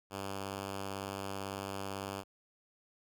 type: tone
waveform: 5% pulse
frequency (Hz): 98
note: G2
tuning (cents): 0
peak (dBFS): -27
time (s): 0.1-2.24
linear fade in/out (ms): 50
effects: none